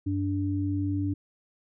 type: tone pair together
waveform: sine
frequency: 97.08 / 290.9 Hz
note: G2 / D4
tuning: -16 / -16 cents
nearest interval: octave + perfect fifth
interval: 1900 cents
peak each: -28 dBFS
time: 0.06-1.14 s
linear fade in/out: 10 ms
effects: none